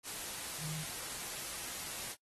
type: tone in noise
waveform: sine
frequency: 155.56 Hz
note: D#3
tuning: in tune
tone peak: -41 dBFS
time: 0.58-0.86 s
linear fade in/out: 50 ms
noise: white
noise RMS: -42 dBFS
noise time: 0.03-2.16 s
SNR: -2 dB
effects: noise-tail reverb RT60 0.1 s tail -22 dB re dry + AAC 32 kbps